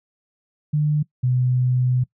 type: tone pair in turn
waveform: sine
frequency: 150 / 126.13 Hz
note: D3 / B2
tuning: +37 / +37 cents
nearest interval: minor third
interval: 300 cents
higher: first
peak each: -16 / -16 dBFS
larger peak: neither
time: 0.73-1.03 / 1.23-2.04 s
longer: second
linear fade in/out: 10 ms
effects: noise-tail reverb RT60 0.1 s tail -21 dB re dry